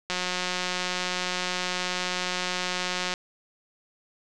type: click train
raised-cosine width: 0.2 ms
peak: -11 dBFS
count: 551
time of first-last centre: 0.1-3.139 s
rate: 181 Hz
effects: resampled to 24000 Hz + 7-bit